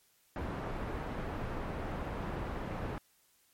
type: low-pass noise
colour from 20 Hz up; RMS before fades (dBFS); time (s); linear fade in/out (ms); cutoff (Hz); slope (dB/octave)
pink; -38; 0.36-2.98; 0; 1400; 12
effects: white hiss -69 dBFS RMS until 3.53 s + MP3 64 kbps